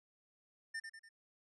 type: tone with echo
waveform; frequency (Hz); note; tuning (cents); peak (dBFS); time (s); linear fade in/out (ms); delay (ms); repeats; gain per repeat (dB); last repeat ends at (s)
square; 1800; A6; +39; -40; 0.74-0.8; 10; 97; 3; -6; 1.091
effects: resampled to 22050 Hz